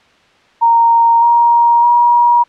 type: tone with pitch steps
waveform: sine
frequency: 928 / 941.5 / 955.2 Hz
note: A#5 / A#5 / A#5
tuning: -8 / +17 / +42 cents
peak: -6 dBFS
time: 0.61-2.44 s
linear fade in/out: 20 ms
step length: 610 ms
effects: white hiss -49 dBFS RMS until 2.48 s + low-pass 3000 Hz 12 dB/octave